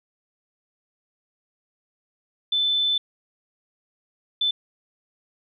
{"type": "tone bursts at uneven times", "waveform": "sine", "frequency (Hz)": 3520, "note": "A7", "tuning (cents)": 0, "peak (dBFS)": -19, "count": 2, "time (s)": [[2.52, 2.98], [4.41, 4.51]], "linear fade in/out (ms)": 5, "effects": []}